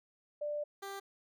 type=tone pair in turn; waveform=sine / 15% pulse; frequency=591 / 394.4 Hz; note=D5 / G4; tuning=+11 / +11 cents; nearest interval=perfect fifth; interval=700 cents; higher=first; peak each=-34 / -35 dBFS; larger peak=first; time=0.41-0.64 / 0.82-1 s; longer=first; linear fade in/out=10 ms; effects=none